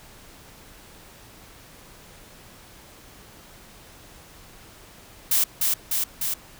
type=noise with echo; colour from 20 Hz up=blue; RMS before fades=-20 dBFS; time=5.31-5.44 s; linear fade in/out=5 ms; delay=300 ms; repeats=3; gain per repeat=-2 dB; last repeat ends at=6.34 s; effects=pink hiss -48 dBFS RMS until 6.59 s

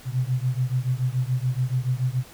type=beating tone pair; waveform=sine; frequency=124.2 / 131.2 Hz; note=B2 / C3; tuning=+10 / +5 cents; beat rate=7 Hz; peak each=-24 / -25 dBFS; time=0.05-2.24 s; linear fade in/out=50 ms; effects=pink hiss -47 dBFS RMS until 2.33 s

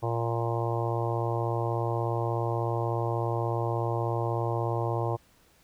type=harmonic tone; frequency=116.54 Hz; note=A#2; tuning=in tune; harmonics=1 / 3 / 4 / 5 / 6 / 7 / 8 / 9; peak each=-29 / -34 / -35 / -36 / -37 / -37 / -38 / -39 dBFS; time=0.02-5.17 s; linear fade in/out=20 ms; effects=pink hiss -62 dBFS RMS until 5.63 s

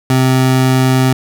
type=tone; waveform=25% pulse; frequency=130 Hz; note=C3; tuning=11 cents flat; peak=-5 dBFS; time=0.1-1.13 s; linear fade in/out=2 ms; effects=none

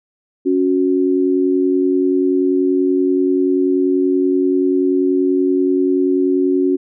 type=tone pair together; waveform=sine; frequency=277.8 / 368.2 Hz; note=C#4 / F#4; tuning=+4 / -8 cents; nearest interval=perfect fourth; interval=488 cents; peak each=-15 dBFS; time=0.45-6.77 s; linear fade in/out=20 ms; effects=none

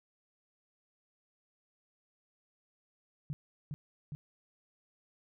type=tone with echo; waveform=sine; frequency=146.83 Hz; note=D3; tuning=in tune; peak=-34 dBFS; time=3.3-3.33 s; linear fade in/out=0 ms; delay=410 ms; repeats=2; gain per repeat=-2 dB; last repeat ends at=4.15 s; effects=none

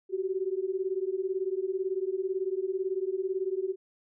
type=beating tone pair; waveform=sine; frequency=370 / 388 Hz; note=F#4 / G4; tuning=0 / -18 cents; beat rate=18 Hz; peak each=-31 dBFS; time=0.09-3.76 s; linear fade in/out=50 ms; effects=none

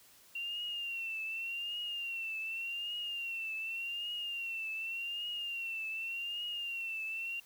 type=tone with vibrato; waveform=sine; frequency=2749 Hz; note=F7; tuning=28 cents flat; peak=-36 dBFS; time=0.35-7.4 s; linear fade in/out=5 ms; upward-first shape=triangle; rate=0.86 Hz; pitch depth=86 cents each way; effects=white hiss -61 dBFS RMS until 7.45 s

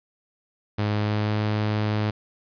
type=tone with pitch glide; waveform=sawtooth; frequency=104.7 to 106.28 Hz; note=G#2 to G#2; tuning=+15 to +40 cents; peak=-18 dBFS; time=0.78-2.11 s; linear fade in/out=10 ms; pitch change=+25 cents; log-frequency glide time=0.91-1.36 s; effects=resampled to 11025 Hz + 10-bit

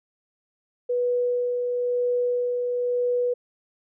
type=tone with tremolo; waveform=sine; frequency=490 Hz; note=B4; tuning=14 cents flat; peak=-20 dBFS; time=0.89-3.34 s; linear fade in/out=10 ms; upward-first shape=sine; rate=1 Hz; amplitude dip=30%; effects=none

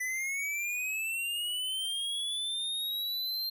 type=linear sweep; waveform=square; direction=up; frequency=1983 to 4186 Hz; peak=-32 dBFS; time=0-3.5 s; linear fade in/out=10 ms; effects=none

